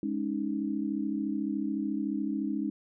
sine chord, Ab suspended fourth, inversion none, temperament equal, 207.7 / 277.2 / 311.1 Hz, Ab3 / Db4 / Eb4, 0 / 0 / 0 cents, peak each -33 dBFS, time 0.03-2.7 s, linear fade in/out 2 ms, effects none

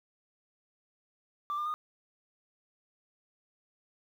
sine tone with pitch steps, 1174.7 / 1200.1 / 1226 Hz, D6 / D6 / D#6, 0 / +37 / -26 cents, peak -29 dBFS, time 1.5-1.74 s, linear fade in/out 0 ms, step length 80 ms, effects tanh soft clip ceiling -29 dBFS + 10-bit

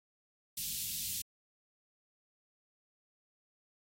white band-stop noise, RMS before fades -38 dBFS, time 0.57-1.22 s, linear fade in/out 5 ms, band 200 to 3000 Hz, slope 24 dB/octave, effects AAC 48 kbps

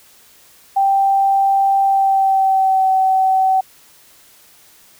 sine tone with pitch glide, 784 to 761.2 Hz, G5 to F#5, 0 to +49 cents, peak -11 dBFS, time 0.76-3.61 s, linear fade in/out 10 ms, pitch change -51 cents, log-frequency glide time 1.83-2.89 s, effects white hiss -48 dBFS RMS until 4.99 s

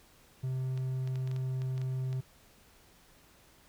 triangle tone, 130 Hz, C3, 11 cents flat, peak -29 dBFS, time 0.43-2.21 s, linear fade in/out 10 ms
clicks, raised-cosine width 0.2 ms, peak -32 dBFS, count 10, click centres 0.776 / 1.075 / 1.157 / 1.275 / 1.314 / 1.363 / 1.619 / 1.779 / 1.816 / 2.129 s
effects pink hiss -61 dBFS RMS until 3.68 s

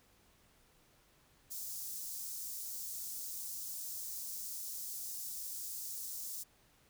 white high-pass noise, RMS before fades -43 dBFS, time 1.5-6.44 s, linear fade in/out 20 ms, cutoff 5300 Hz, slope 24 dB/octave, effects pink hiss -68 dBFS RMS until 6.89 s

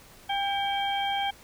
harmonic tone with a mistuned harmonic, 797 Hz, G5, 28 cents sharp, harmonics 1 / 2 / 3 / 4, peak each -27 / -37 / -36 / -32 dBFS, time 0.29-1.31 s, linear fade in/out 10 ms, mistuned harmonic 3, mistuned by -73 cents, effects pink hiss -52 dBFS RMS until 1.43 s

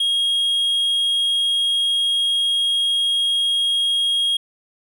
triangle tone, 3269 Hz, G#7, 28 cents flat, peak -15 dBFS, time 0-4.37 s, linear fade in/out 5 ms, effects none

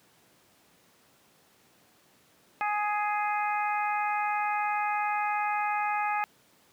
harmonic tone, 417.1 Hz, G#4, 7 cents sharp, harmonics 2 / 3 / 4 / 5 / 6, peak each -28 / -33 / -37 / -37 / -37 dBFS, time 2.61-6.24 s, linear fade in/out 0 ms, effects pink hiss -62 dBFS RMS until 6.72 s + high-pass 150 Hz 12 dB/octave

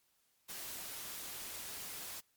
white noise, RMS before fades -45 dBFS, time 0.48-2.21 s, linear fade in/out 20 ms, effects white hiss -75 dBFS RMS until 2.36 s + MP3 96 kbps

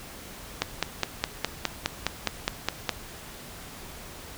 click train, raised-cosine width 0.2 ms, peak -6 dBFS, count 12, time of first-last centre 0.62-2.893 s, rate 4.84 Hz, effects pink hiss -43 dBFS RMS until 4.37 s

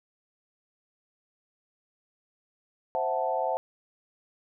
sine chord, F# half-diminished seventh, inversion second, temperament equal, 523.3 / 659.3 / 740 / 880 Hz, C5 / E5 / F#5 / A5, 0 / 0 / 0 / 0 cents, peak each -31 dBFS, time 2.95-3.57 s, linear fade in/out 0 ms, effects none

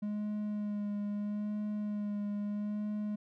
triangle tone with vibrato, 207.7 Hz, G#3, in tune, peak -31 dBFS, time 0.02-3.16 s, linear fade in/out 10 ms, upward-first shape sine, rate 0.77 Hz, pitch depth 20 cents each way, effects none

